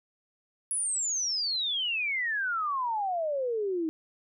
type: exponential sweep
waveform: sine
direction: down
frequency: 10460 to 310.4 Hz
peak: -27 dBFS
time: 0.71-3.89 s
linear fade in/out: 0 ms
effects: none